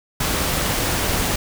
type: noise with amplitude modulation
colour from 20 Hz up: pink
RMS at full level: -20 dBFS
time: 0.2-1.36 s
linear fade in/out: 5 ms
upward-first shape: sine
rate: 204 Hz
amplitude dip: 25%
effects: none